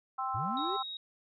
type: chord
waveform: sine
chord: C major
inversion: second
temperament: equal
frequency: 784 / 1046.5 / 1318.5 Hz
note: G5 / C6 / E6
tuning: 0 / 0 / 0 cents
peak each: -36 dBFS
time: 0.18-0.83 s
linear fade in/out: 10 ms
type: linear sweep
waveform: triangle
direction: up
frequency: 89.7 to 416.9 Hz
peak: -34 dBFS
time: 0.34-0.77 s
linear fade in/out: 10 ms
type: tone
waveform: sine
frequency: 3783 Hz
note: A#7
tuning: 25 cents sharp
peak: -38 dBFS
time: 0.57-0.97 s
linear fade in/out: 2 ms
effects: none